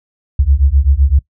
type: beating tone pair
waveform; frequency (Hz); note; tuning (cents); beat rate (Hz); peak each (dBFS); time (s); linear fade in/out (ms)
sine; 65.41 / 73.21; C2 / D2; 0 / -5; 7.8; -11; 0.39-1.19; 5
effects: noise-tail reverb RT60 0.1 s tail -20 dB re dry